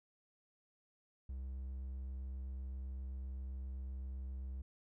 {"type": "tone with vibrato", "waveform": "triangle", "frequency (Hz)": 65.41, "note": "C2", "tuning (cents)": 0, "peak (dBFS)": -39, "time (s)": [1.29, 4.62], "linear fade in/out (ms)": 5, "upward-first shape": "sine", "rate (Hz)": 7.7, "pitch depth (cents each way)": 9, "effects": []}